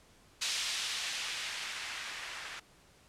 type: noise with low-pass filter sweep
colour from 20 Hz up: violet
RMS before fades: -38 dBFS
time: 0.41-2.6 s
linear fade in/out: 10 ms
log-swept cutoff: 3900 to 1600 Hz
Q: 0.99
effects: pink hiss -62 dBFS RMS until 3.08 s + low-pass 10000 Hz 12 dB/octave

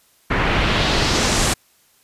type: noise with low-pass filter sweep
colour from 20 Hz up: pink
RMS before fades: -18 dBFS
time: 0.3-1.54 s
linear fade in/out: 10 ms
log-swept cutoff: 1900 to 9200 Hz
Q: 1.5
effects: white hiss -57 dBFS RMS until 2.03 s + resampled to 32000 Hz

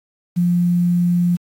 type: tone with quantisation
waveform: sine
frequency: 175.4 Hz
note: F3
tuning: 8 cents sharp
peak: -13 dBFS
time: 0.36-1.37 s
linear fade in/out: 20 ms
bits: 7
effects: AAC 64 kbps

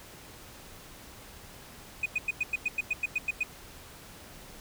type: tone bursts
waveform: sine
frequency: 2489 Hz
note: D#7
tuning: in tune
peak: -23 dBFS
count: 12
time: 2.03-3.433 s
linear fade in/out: 5 ms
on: 28 ms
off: 97 ms
effects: tanh soft clip ceiling -23 dBFS + pink hiss -49 dBFS RMS until 4.6 s

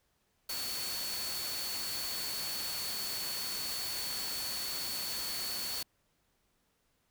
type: tone in noise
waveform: sine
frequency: 4435 Hz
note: C#8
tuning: in tune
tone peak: -38 dBFS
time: 0.49-5.83 s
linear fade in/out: 5 ms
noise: white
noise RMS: -39 dBFS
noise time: 0.49-5.83 s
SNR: -2 dB
effects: pink hiss -75 dBFS RMS until 7.1 s

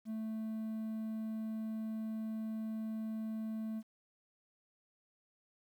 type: tone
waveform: triangle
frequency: 220 Hz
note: A3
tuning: in tune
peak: -35 dBFS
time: 0.05-3.83 s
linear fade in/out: 50 ms
effects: 11-bit

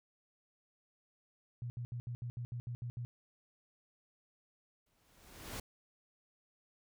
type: tone bursts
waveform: sine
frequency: 120.6 Hz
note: B2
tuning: 41 cents flat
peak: -38 dBFS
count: 10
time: 1.62-3.05 s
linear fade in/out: 0 ms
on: 80 ms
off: 70 ms
type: noise with exponential growth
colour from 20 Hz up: pink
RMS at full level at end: -41 dBFS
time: 4.86-5.6 s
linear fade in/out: 5 ms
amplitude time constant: 160 ms
effects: none

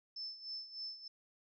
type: tone with tremolo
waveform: sine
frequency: 5274 Hz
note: E8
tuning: in tune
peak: -40 dBFS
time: 0.16-1.08 s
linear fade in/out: 5 ms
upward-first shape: sine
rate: 3.3 Hz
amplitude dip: 75%
effects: none

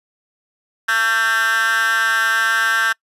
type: tone with high-pass filter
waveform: 10% pulse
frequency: 224.7 Hz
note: A3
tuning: 37 cents sharp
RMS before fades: -17 dBFS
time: 0.88-2.93 s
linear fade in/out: 10 ms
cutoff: 1600 Hz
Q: 6.4
effects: noise-tail reverb RT60 0.1 s tail -25 dB re dry + resampled to 32000 Hz

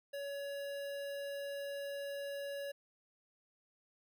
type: tone with notch filter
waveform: square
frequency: 563 Hz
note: C#5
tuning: 27 cents sharp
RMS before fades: -42 dBFS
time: 0.13-2.72 s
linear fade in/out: 10 ms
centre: 7200 Hz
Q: 1.6
effects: none

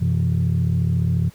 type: tone cluster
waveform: sine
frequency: 91.4 / 125.7 / 165.8 Hz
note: F#2 / B2 / E3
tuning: -21 / +31 / +10 cents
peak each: -20 dBFS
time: 0-1.3 s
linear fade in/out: 20 ms
effects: tanh soft clip ceiling -11 dBFS + pink hiss -51 dBFS RMS until 1.34 s

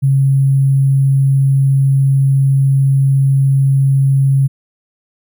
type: tone with sample-and-hold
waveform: sine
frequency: 136.2 Hz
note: C#3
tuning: 30 cents flat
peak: -8 dBFS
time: 0.02-4.48 s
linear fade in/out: 20 ms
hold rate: 11025 Hz
effects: none

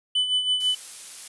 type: tone with tremolo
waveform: triangle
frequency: 3000 Hz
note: F#7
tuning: 23 cents sharp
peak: -17 dBFS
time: 0.15-0.75 s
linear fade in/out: 5 ms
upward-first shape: sine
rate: 6.1 Hz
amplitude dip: 60%
type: noise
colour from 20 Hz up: blue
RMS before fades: -37 dBFS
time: 0.6-1.28 s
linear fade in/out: 5 ms
effects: resampled to 24000 Hz

